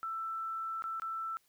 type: tone with dropouts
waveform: sine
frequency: 1329 Hz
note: E6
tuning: 14 cents sharp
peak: -35 dBFS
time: 0.03-1.37 s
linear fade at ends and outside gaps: 0 ms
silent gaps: 0.822-0.84 / 0.998-1.02 s
effects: white hiss -72 dBFS RMS until 1.48 s